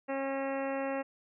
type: harmonic tone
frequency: 271.8 Hz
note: C#4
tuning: 34 cents flat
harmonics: 1 / 2 / 3 / 4 / 5 / 6 / 7 / 8 / 9 / 10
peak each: -37 / -34 / -40 / -45 / -47 / -48 / -45 / -51 / -52 / -49 dBFS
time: 0.08-1.03 s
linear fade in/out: 20 ms
effects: none